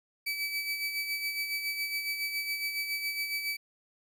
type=tone with tremolo; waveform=30% pulse; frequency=2300 Hz; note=D7; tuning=37 cents flat; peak=-27 dBFS; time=0.26-3.57 s; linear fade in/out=10 ms; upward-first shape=sine; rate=7.2 Hz; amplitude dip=50%; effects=none